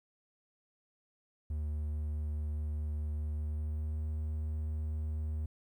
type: tone with pitch glide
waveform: triangle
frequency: 75.4 to 77.03 Hz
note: D2 to D#2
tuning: +46 to -17 cents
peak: -31 dBFS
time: 1.5-5.46 s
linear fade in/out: 5 ms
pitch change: +37 cents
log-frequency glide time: 3.32-3.99 s
effects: 12-bit